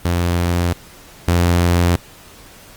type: tone pair in turn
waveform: sawtooth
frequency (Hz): 87 / 87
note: F2 / F2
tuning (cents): -6 / -6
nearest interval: unison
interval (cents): 0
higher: neither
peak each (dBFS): -11 / -8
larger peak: second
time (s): 0.05-0.73 / 1.28-1.96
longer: neither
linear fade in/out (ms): 0
effects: pink hiss -42 dBFS RMS until 2.76 s + Opus 32 kbps